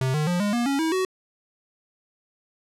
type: tone with pitch steps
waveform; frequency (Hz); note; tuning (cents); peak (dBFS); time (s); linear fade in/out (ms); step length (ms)
square; 130.81 / 152.01 / 176.64 / 205.3 / 238.5 / 277.2 / 322.1 / 374.3; C3 / D#3 / F3 / G#3 / A#3 / C#4 / E4 / F#4; 0 / -40 / +20 / -20 / +40 / 0 / -40 / +20; -22; 0.01-1.05; 2; 130
effects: low-pass 11000 Hz 12 dB/octave